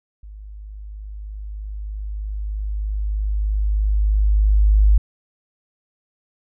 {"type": "tone with level ramp", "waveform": "sine", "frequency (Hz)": 51.6, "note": "G#1", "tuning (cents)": -10, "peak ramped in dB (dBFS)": [-35, -9], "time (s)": [0.23, 4.98], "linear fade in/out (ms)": 5, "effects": []}